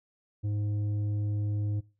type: tone with tanh clipping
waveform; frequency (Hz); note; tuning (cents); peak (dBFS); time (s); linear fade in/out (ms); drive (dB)
sine; 103.83; G#2; 0; -29; 0.43-1.81; 20; 7
effects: noise-tail reverb RT60 0.3 s tail -19 dB re dry